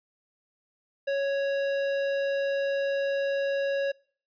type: tone with tanh clipping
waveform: sine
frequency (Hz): 554.4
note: C#5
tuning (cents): 0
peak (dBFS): -27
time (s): 1.07-3.92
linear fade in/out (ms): 10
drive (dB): 16
effects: noise-tail reverb RT60 0.5 s tail -25 dB re dry + resampled to 11025 Hz